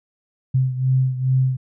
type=beating tone pair; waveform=sine; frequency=129.7 / 132.1 Hz; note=C3 / C3; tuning=-15 / +17 cents; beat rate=2.4 Hz; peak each=-17 / -22 dBFS; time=0.54-1.57 s; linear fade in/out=10 ms; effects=none